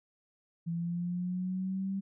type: linear sweep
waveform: sine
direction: up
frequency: 166.9 to 195.9 Hz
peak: -31 dBFS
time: 0.66-2.01 s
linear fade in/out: 20 ms
effects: none